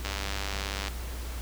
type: click train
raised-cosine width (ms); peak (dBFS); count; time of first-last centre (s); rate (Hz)
0.2; -15; 83; 0.05-0.882; 98.6
effects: added 60 Hz sine -34 dBFS peak until 1.41 s + pink hiss -43 dBFS RMS until 1.41 s